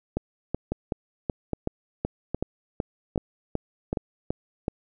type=two click trains; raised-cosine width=2 ms; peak=-12 / -13 dBFS; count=13 / 5; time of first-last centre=0.17-4.681 / 0.72-3.972 s; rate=2.66 / 1.23 Hz; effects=none